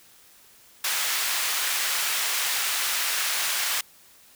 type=high-pass noise; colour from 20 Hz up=pink; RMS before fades=-26 dBFS; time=0.84-3.81 s; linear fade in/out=5 ms; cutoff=1500 Hz; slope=12 dB/octave; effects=white hiss -54 dBFS RMS until 4.35 s